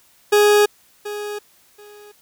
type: tone with echo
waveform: 40% pulse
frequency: 415.3 Hz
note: G#4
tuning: in tune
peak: -10 dBFS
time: 0.32-0.66 s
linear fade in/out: 10 ms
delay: 730 ms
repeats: 2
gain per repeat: -15 dB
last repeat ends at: 2.12 s
effects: white hiss -55 dBFS RMS until 2.21 s